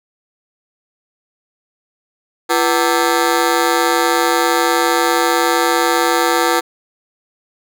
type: ring-modulated tone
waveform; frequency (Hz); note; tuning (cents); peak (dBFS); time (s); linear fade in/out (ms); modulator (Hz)
15% pulse; 415.3; G#4; 0; -3; 2.49-6.61; 20; 73.9
effects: none